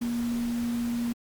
sine tone in noise, 236.9 Hz, A#3, 28 cents sharp, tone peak -26 dBFS, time 0.01-1.13 s, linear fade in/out 10 ms, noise pink, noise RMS -42 dBFS, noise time 0.01-1.13 s, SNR +13 dB, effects Opus 48 kbps

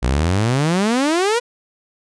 sawtooth exponential sweep, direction up, 57.8 to 495.9 Hz, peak -11 dBFS, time 0.02-1.4 s, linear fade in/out 20 ms, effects resampled to 22050 Hz

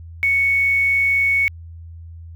sine tone with quantisation, 2219 Hz, C#7, 1 cent sharp, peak -14 dBFS, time 0.23-1.48 s, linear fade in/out 0 ms, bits 7, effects added 83 Hz sine -34 dBFS peak until 2.35 s

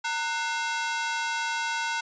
sawtooth ring-modulated tone, 1201 Hz, D6, 38 cents sharp, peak -20 dBFS, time 0.04-2.01 s, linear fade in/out 10 ms, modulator 284 Hz, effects resampled to 16000 Hz

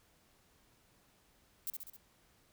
violet noise with echo, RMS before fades -38 dBFS, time 1.67-1.7 s, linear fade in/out 0 ms, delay 66 ms, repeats 4, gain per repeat -4 dB, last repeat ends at 1.964 s, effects pink hiss -69 dBFS RMS until 2.52 s

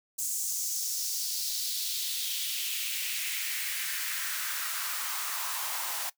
white noise with high-pass filter sweep, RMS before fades -33 dBFS, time 0.18-6.1 s, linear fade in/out 10 ms, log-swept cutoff 7400 to 790 Hz, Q 2.4, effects noise-tail reverb RT60 0.1 s tail -18 dB re dry

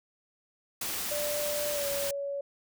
white noise, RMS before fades -34 dBFS, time 0.81-2.11 s, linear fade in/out 5 ms
sine tone with pitch glide, 589 to 562.7 Hz, D5 to C#5, +5 to +26 cents, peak -31 dBFS, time 1.11-2.41 s, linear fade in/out 5 ms, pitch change -79 cents, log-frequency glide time 1.72-1.87 s
effects none

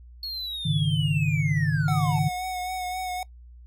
triangle linear sweep, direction down, 4356 to 836 Hz, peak -29 dBFS, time 0.23-2.19 s, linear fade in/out 2 ms
sine chord, Ab suspended fourth, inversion none, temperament just, 103.83 / 138.43 / 155.74 Hz, Ab2 / Db3 / Eb3, 0 / -2 / +2 cents, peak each -29 / -26 / -23 dBFS, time 0.65-2.29 s, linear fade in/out 10 ms
square tone with vibrato, 736 Hz, F#5, 9 cents flat, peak -29 dBFS, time 1.88-3.23 s, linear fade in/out 2 ms, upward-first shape sine, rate 3.8 Hz, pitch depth 26 cents each way
effects noise-tail reverb RT60 0.1 s tail -21 dB re dry + added 60 Hz sine -44 dBFS peak until 3.66 s

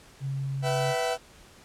sine tone, 136.3 Hz, C#3, 29 cents flat, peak -28 dBFS, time 0.2-0.95 s, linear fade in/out 50 ms
40% pulse chord, E minor, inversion second, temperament equal with one note detuned, 493.9 / 659.3 / 765.6 Hz, B4 / E5 / G5, 0 / 0 / -41 cents, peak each -29 / -29 / -30 dBFS, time 0.62-1.18 s, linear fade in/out 50 ms
effects pink hiss -53 dBFS RMS until 1.64 s + low-pass 10000 Hz 12 dB/octave

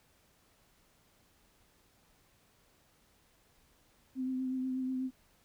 sine tone with vibrato, 258.8 Hz, C4, 19 cents flat, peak -32 dBFS, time 4.15-5.11 s, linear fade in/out 50 ms, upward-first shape triangle, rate 8.2 Hz, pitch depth 25 cents each way, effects pink hiss -68 dBFS RMS until 5.44 s

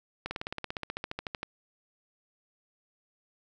slowing click train, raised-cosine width 0.3 ms, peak -18 dBFS, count 19, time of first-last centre 0.26-1.431 s, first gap 50 ms, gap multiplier 1.03, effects none

